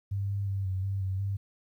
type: tone with pitch steps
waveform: sine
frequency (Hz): 99.2 / 99.8 / 97.8 / 94.1 / 97.9 / 95 / 98.9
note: G2 / G2 / G2 / F#2 / G2 / F#2 / G2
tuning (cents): +21 / +32 / -4 / +30 / -2 / +46 / +16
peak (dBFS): -28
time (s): 0.11-1.37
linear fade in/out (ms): 10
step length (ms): 180
effects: 11-bit